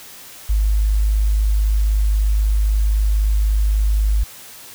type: tone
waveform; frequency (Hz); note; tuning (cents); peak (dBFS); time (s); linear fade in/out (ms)
sine; 51.91; G#1; 0; -13; 0.49-4.24; 10
effects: white hiss -39 dBFS RMS until 4.74 s